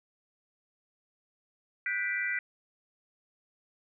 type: chord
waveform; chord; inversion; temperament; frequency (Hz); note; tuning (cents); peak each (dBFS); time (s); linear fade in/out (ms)
sine; G major seventh; third; equal with one note detuned; 1464.7 / 1568 / 1975.5 / 2349; F#6 / G6 / B6 / D7; -18 / 0 / 0 / 0; -37 / -37 / -31 / -37; 1.86-2.39; 2
effects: none